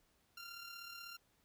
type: tone with amplitude modulation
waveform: 15% pulse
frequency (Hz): 1386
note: F6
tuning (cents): -14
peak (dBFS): -40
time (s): 0.37-1.17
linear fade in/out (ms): 5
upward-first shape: sine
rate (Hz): 36.2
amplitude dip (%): 45
effects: pink hiss -75 dBFS RMS until 1.44 s